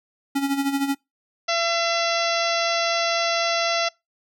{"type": "tone with tremolo", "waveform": "square", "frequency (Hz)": 277.2, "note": "C#4", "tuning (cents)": 0, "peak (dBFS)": -19, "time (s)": [0.35, 0.95], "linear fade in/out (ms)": 10, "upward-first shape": "sine", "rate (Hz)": 13, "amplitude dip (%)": 65}
{"type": "harmonic tone", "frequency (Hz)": 676, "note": "E5", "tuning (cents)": 43, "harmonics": [1, 2, 3, 4, 5, 6, 7, 8, 9], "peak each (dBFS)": [-24, -27, -29, -30, -31, -32, -32, -33, -34], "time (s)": [1.48, 3.89], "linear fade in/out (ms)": 10}
{"effects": ["noise-tail reverb RT60 0.2 s tail -24 dB re dry"]}